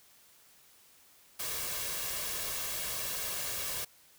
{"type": "noise with comb filter", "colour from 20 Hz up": "white", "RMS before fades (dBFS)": -36, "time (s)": [1.39, 3.85], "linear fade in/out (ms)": 10, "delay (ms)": 1.8, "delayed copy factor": 0.5, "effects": ["white hiss -61 dBFS RMS until 4.18 s"]}